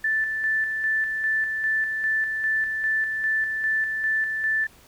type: tone with tremolo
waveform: sine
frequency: 1760 Hz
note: A6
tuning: in tune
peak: -20 dBFS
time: 0.04-4.67 s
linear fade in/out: 5 ms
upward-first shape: square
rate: 2.5 Hz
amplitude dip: 40%
effects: pink hiss -53 dBFS RMS until 4.87 s